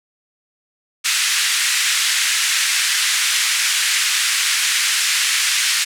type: band-pass noise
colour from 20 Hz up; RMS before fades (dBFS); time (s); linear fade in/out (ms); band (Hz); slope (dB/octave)
pink; -18; 1.04-5.85; 20; 1700 to 10000; 24
effects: none